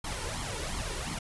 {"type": "noise with flanger", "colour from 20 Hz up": "pink", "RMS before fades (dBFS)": -35, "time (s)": [0.04, 1.19], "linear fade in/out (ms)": 5, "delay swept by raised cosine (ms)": [0.92, 2.22], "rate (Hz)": 2.8, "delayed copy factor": 0.65, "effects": ["resampled to 24000 Hz"]}